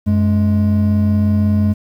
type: tone pair together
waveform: triangle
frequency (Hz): 93.66 / 210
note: F#2 / G#3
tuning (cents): +22 / +19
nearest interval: octave + major second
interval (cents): 1397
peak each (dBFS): -12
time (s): 0.06-1.74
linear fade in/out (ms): 20
effects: 8-bit